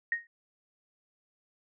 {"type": "tone with exponential decay", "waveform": "sine", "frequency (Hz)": 1864.7, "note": "A#6", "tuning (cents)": 0, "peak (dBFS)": -23, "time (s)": [0.12, 0.27], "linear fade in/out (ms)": 2, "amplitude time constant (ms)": 32, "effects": []}